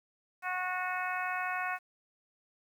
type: harmonic tone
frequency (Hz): 366.1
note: F#4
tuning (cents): -18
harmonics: 2 / 3 / 4 / 5 / 6 / 7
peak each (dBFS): -37 / -38 / -37 / -40 / -43 / -41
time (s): 0.42-1.79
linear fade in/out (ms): 50
effects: 10-bit